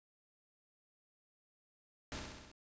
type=noise with echo; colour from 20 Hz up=pink; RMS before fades=-43 dBFS; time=2.12-2.19 s; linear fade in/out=0 ms; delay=65 ms; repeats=5; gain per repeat=-3 dB; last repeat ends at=2.515 s; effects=resampled to 16000 Hz